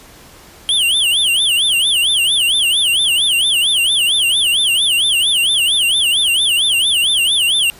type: tone with vibrato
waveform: square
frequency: 3136 Hz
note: G7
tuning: in tune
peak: -12 dBFS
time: 0.69-7.7 s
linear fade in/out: 0 ms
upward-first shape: sine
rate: 4.4 Hz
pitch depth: 230 cents each way
effects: pink hiss -41 dBFS RMS until 7.79 s + resampled to 32000 Hz